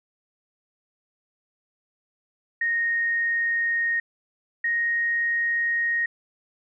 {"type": "tone pair in turn", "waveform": "sine", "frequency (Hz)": [1859, 1868.7], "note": ["A#6", "A#6"], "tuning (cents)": [-5, 4], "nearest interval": "unison", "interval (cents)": 9, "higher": "second", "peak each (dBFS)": -21, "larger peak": "neither", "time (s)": [[2.61, 4], [4.64, 6.06]], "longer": "second", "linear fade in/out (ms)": 5, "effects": []}